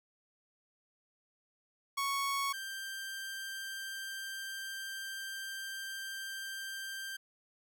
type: tone pair in turn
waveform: sawtooth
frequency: 1108.7 / 1576.6 Hz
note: C#6 / G6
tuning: 0 / +9 cents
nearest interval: tritone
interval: 609 cents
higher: second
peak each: -28 / -36 dBFS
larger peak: first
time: 1.97-2.53 / 2.53-7.17 s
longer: second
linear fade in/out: 10 ms
effects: none